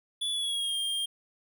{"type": "tone with pitch glide", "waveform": "square", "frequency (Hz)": [3438, 3208], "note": ["A7", "G7"], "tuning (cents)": [-41, 39], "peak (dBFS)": -29, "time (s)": [0.21, 1.06], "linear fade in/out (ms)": 10, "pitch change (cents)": -120, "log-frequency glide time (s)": [0.32, 0.76], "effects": []}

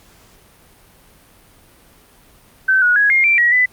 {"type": "tone with pitch steps", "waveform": "sine", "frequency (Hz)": [1538, 1457, 1664, 2127, 2351, 1910, 1998], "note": ["G6", "F#6", "G#6", "C7", "D7", "A#6", "B6"], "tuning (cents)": [-33, -27, 3, 28, 1, 42, 20], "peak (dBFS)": -10, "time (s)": [2.68, 3.66], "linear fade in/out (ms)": 10, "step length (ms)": 140, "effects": ["pink hiss -49 dBFS RMS until 3.72 s", "Opus 48 kbps"]}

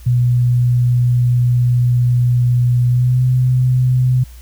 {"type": "tone with pitch glide", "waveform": "sine", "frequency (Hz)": [122.5, 126.82], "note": ["B2", "B2"], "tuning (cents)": [-14, 46], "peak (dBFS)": -10, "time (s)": [0.06, 4.24], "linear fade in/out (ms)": 10, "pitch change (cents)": 60, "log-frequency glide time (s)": [2.88, 3.23], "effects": ["added 60 Hz sine -34 dBFS peak until 4.41 s", "white hiss -47 dBFS RMS until 4.41 s"]}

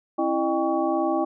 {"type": "tone cluster", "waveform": "sine", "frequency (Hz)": [269.4, 331.4, 611, 795, 1124], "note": ["C#4", "E4", "D#5", "G5", "C#6"], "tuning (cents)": [-49, 9, -32, 24, 24], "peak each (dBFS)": [-30, -24, -27, -27, -31], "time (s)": [0.18, 1.25], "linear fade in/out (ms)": 10, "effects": []}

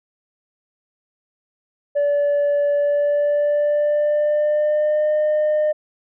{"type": "tone with pitch glide", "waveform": "sine", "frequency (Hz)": [577, 607.8], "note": ["D5", "D#5"], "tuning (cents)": [-31, -41], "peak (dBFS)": -13, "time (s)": [1.95, 5.73], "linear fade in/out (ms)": 20, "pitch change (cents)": 90, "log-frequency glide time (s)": [2.74, 5.12], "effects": ["tanh soft clip ceiling -14 dBFS"]}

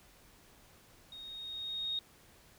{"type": "tone with level ramp", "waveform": "sine", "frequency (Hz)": 3729, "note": "A#7", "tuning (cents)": 0, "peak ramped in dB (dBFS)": [-46, -32], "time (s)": [1.12, 1.99], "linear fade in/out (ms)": 2, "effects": ["pink hiss -61 dBFS RMS until 2.58 s"]}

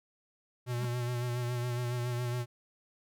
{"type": "tone with vibrato", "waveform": "square", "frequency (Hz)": 122, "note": "B2", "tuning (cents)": -21, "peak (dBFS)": -32, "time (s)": [0.66, 2.46], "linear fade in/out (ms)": 50, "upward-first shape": "sine", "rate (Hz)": 7.2, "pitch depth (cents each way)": 34}
{"type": "tone with exponential growth", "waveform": "square", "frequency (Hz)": 204.2, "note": "G#3", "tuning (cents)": -29, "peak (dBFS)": -36, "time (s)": [0.71, 0.85], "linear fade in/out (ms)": 2, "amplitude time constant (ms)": 29}
{"effects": []}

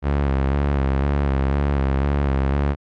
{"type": "tone with vibrato", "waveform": "sawtooth", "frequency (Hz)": 69.3, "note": "C#2", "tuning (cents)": 0, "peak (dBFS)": -13, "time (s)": [0.02, 2.76], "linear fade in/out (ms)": 50, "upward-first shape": "square", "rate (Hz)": 2, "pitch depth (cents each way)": 42, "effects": ["low-pass 2000 Hz 12 dB/octave", "MP3 64 kbps"]}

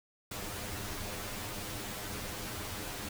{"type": "noise with comb filter", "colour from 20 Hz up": "pink", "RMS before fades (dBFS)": -40, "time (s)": [0.31, 3.09], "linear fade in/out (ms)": 5, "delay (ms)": 9.8, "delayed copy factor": 1, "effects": []}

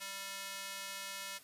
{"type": "tone with high-pass filter", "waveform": "square", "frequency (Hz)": 196, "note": "G3", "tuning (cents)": 0, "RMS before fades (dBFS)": -44, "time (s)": [0, 1.39], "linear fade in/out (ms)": 20, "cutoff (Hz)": 1700, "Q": 0.57, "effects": ["white hiss -59 dBFS RMS until 1.43 s", "resampled to 32000 Hz"]}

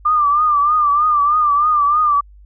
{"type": "tone with vibrato", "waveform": "sine", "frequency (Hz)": 1192, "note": "D6", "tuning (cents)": 25, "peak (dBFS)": -11, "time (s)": [0.05, 2.21], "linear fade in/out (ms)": 10, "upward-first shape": "triangle", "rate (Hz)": 3.2, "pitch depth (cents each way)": 84, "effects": ["added 50 Hz sine -40 dBFS peak until 2.45 s"]}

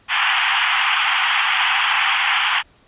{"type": "band-pass noise", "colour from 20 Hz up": "white", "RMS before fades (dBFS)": -18, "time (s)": [0.08, 2.63], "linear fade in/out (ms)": 50, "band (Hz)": [770, 3300], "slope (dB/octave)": 96, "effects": ["pink hiss -54 dBFS RMS until 2.87 s", "resampled to 8000 Hz"]}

